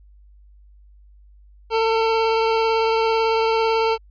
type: tone with vibrato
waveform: 25% pulse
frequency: 449.1 Hz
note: A4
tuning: 35 cents sharp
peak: -13 dBFS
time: 1.7-3.98 s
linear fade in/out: 50 ms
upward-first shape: sine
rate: 18 Hz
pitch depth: 12 cents each way
effects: added 50 Hz sine -46 dBFS peak until 4.1 s + resampled to 11025 Hz